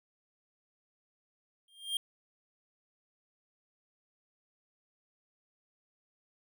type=tone with exponential growth; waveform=square; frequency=3203 Hz; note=G7; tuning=37 cents sharp; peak=-28 dBFS; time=1.68-1.97 s; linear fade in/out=2 ms; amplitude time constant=63 ms; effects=none